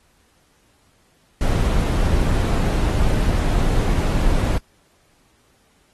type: noise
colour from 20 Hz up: brown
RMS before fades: -18 dBFS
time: 1.41-4.58 s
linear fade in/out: 2 ms
effects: pink hiss -60 dBFS RMS until 5.93 s + AAC 32 kbps